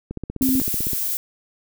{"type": "click train", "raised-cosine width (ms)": 3, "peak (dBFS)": -16, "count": 14, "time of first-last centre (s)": [0.11, 0.933], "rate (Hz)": 15.8}
{"type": "tone", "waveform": "sine", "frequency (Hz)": 262.4, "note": "C4", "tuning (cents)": 5, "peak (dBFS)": -17, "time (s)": [0.41, 0.6], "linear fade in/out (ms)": 0}
{"type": "noise", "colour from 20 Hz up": "violet", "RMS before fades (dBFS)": -24, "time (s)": [0.42, 1.17], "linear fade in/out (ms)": 0}
{"effects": []}